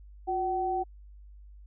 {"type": "tone pair together", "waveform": "sine", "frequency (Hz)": [358.4, 760], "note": ["F4", "F#5"], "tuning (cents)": [45, 46], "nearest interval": "octave + minor second", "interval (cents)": 1301, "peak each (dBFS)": [-32, -28], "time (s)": [0.27, 0.84], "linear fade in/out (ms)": 20, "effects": ["added 50 Hz sine -47 dBFS peak until 1.66 s"]}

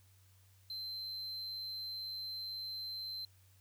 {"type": "tone", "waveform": "triangle", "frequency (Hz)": 4101, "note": "C8", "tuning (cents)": -36, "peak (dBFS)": -39, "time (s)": [0.7, 3.25], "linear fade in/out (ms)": 2, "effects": ["added 95 Hz sine -63 dBFS peak until 3.6 s", "white hiss -70 dBFS RMS until 3.6 s"]}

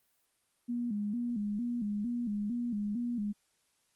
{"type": "tone with vibrato", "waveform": "sine", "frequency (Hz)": 222.7, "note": "A3", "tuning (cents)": 21, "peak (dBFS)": -31, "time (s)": [0.68, 3.33], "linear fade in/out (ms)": 20, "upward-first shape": "square", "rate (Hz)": 2.2, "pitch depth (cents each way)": 130, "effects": ["white hiss -74 dBFS RMS until 3.95 s", "Opus 32 kbps"]}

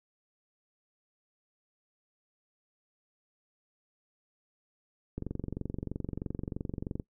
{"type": "click train", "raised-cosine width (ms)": 3, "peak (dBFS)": -22, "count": 43, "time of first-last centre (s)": [5.18, 6.998], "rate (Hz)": 23.1, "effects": ["noise-tail reverb RT60 0.1 s tail -21 dB re dry"]}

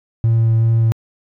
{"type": "tone with vibrato", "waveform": "triangle", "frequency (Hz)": 113.6, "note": "A#2", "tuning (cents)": -44, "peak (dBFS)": -8, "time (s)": [0.24, 0.92], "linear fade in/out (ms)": 0, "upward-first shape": "sine", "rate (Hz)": 2.6, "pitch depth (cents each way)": 10, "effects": ["tanh soft clip ceiling -6 dBFS"]}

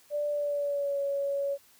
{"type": "tone with pitch glide", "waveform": "sine", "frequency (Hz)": [587.3, 560.1], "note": ["D5", "C#5"], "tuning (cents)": [0, 18], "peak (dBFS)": -27, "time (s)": [0.1, 1.58], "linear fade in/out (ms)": 50, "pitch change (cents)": -82, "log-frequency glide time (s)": [0.29, 0.99], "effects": ["white hiss -60 dBFS RMS until 1.79 s"]}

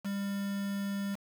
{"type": "tone with quantisation", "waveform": "triangle", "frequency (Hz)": 199.2, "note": "G3", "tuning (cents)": 28, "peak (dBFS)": -30, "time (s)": [0.04, 1.16], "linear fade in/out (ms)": 20, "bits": 7, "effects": []}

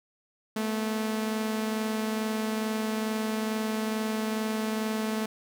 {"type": "tone pair together", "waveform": "sawtooth", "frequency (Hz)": [217.8, 240.1], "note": ["A3", "B3"], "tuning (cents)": [-17, -49], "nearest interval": "major second", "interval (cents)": 168, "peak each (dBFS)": [-24, -34], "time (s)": [0.56, 5.26], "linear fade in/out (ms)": 5, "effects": []}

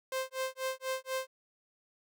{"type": "tone with tremolo", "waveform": "sawtooth", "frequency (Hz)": 523.3, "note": "C5", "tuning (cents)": 0, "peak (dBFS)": -27, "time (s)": [0.12, 1.27], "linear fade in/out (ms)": 2, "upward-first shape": "sine", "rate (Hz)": 4.1, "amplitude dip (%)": 100, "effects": []}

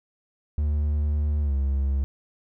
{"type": "tone with pitch glide", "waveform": "triangle", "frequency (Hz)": [74.2, 68.44], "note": ["D2", "C#2"], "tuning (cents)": [18, -22], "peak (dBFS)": -19, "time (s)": [0.58, 2.04], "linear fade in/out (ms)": 0, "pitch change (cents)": -140, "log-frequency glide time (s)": [1.42, 1.54], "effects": []}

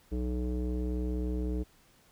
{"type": "tone with low-pass filter", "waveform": "square", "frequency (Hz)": 61.74, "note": "B1", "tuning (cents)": 0, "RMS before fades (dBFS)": -32, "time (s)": [0.11, 1.64], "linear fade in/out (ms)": 20, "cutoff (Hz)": 380, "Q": 3.6, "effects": ["pink hiss -63 dBFS RMS until 2.11 s"]}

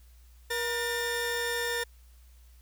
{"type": "tone pair together", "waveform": "sawtooth", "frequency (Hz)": [475.5, 1803], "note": ["A#4", "A6"], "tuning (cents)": [34, 42], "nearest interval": "octave + major seventh", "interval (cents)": 2308, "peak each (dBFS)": -28, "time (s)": [0.5, 1.84], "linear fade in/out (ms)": 10, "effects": ["added 60 Hz sine -52 dBFS peak until 2.61 s", "white hiss -65 dBFS RMS until 2.61 s"]}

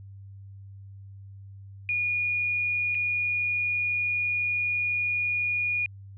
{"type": "tone with dropouts", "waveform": "sine", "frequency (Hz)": 2442, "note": "D#7", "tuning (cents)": -33, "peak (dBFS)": -24, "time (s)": [1.89, 5.86], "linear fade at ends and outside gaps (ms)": 1, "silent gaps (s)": [2.947, 2.951], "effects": ["added 98 Hz sine -42 dBFS peak until 6.17 s"]}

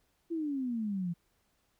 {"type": "exponential sweep", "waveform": "sine", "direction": "down", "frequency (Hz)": [341.7, 167], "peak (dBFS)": -31, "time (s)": [0.3, 1.14], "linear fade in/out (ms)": 20, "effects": ["pink hiss -74 dBFS RMS until 1.79 s"]}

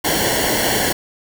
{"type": "noise with comb filter", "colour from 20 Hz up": "pink", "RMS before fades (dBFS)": -18, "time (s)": [0.04, 0.93], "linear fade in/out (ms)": 10, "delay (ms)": 0.8, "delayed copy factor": -0.8, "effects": []}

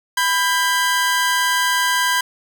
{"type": "tone pair together", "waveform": "sawtooth", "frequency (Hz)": [994.6, 1599], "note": ["B5", "G6"], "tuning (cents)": [12, 34], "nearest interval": "minor sixth", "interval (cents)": 822, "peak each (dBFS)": -15, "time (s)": [0.17, 2.21], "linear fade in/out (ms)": 5, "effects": []}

